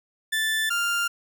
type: tone pair in turn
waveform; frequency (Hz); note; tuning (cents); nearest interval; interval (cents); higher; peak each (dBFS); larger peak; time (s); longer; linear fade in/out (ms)
30% pulse; 1760 / 1396.9; A6 / F6; 0 / 0; major third; 400; first; -20; neither; 0.32-0.7 / 0.7-1.08; neither; 10
effects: none